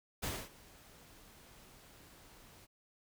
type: noise with ADSR envelope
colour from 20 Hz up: pink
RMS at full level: -37 dBFS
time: 0.22-2.67 s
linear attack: 18 ms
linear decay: 250 ms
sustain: -22 dB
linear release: 27 ms
effects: none